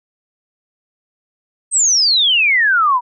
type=exponential sweep; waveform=sine; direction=down; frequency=8500 to 944 Hz; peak=-10 dBFS; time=1.71-3.01 s; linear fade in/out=50 ms; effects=none